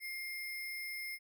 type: tone with sample-and-hold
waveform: sine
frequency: 2118 Hz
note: C7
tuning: 21 cents sharp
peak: -39 dBFS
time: 0-1.19 s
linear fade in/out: 50 ms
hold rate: 7350 Hz
effects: none